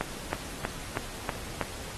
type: click train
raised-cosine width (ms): 0.5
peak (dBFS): -13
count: 6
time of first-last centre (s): 0.01-1.613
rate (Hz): 3.12
effects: pink hiss -41 dBFS RMS until 1.97 s + AAC 32 kbps